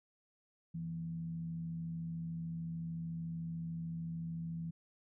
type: tone with frequency modulation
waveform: sine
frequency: 165.7 Hz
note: E3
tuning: 9 cents sharp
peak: -38 dBFS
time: 0.74-4.71 s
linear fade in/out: 10 ms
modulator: 73.6 Hz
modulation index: 0.29
effects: none